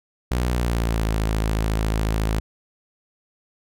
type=tone with pitch glide; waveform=sawtooth; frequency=61 to 54.03 Hz; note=B1 to A1; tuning=-21 to -31 cents; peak=-16 dBFS; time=0.31-2.4 s; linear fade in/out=5 ms; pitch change=-210 cents; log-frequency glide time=0.52-1.1 s; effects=none